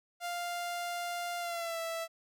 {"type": "tone with pitch glide", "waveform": "sawtooth", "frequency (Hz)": [698.5, 660.1], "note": ["F5", "E5"], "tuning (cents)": [0, 2], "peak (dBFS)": -31, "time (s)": [0.2, 2.08], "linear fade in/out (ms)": 50, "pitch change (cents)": -98, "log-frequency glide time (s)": [1.39, 1.79], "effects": []}